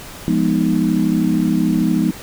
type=chord; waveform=sine; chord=F half-diminished seventh; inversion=none; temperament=equal; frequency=174.61 / 207.7 / 246.9 / 311.1 Hz; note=F3 / Ab3 / Cb4 / Eb4; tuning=0 / 0 / 0 / 0 cents; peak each=-19 dBFS; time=0.28-2.11 s; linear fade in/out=0 ms; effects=pink hiss -35 dBFS RMS until 2.22 s